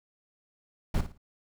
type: noise with echo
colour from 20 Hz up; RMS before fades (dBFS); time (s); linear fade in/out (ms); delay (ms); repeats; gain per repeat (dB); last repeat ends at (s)
brown; -25; 0.94-1.01; 5; 56; 3; -11; 1.178
effects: none